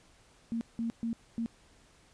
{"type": "tone bursts at uneven times", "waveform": "sine", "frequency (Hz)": 230.1, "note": "A#3", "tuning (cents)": -22, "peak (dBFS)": -30, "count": 4, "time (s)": [[0.52, 0.61], [0.79, 0.9], [1.03, 1.13], [1.38, 1.46]], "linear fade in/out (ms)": 0, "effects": ["pink hiss -62 dBFS RMS until 2.13 s", "resampled to 22050 Hz"]}